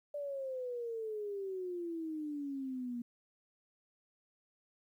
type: exponential sweep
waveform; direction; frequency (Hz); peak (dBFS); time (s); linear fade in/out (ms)
sine; down; 587.3 to 236.4; -37; 0.14-3.02; 5
effects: 12-bit